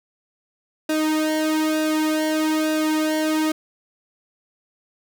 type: tone with flanger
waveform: sawtooth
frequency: 311.1 Hz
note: D#4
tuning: in tune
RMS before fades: -21 dBFS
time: 0.89-3.52 s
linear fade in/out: 5 ms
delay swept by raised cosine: 0.93 to 2.43 ms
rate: 1.1 Hz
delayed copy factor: -0.8
effects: none